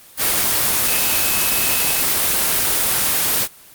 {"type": "tone in noise", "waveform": "sine", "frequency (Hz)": 2576, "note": "E7", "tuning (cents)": -41, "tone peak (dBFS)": -25, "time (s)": [0.85, 2.04], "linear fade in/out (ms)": 50, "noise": "white", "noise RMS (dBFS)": -17, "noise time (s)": [0.17, 3.48], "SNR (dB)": -11, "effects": ["white hiss -44 dBFS RMS until 3.74 s", "Opus 24 kbps"]}